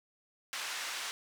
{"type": "band-pass noise", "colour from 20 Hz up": "pink", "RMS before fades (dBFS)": -39, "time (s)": [0.53, 1.11], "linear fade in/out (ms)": 0, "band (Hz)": [1300, 7400], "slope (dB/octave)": 12, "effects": []}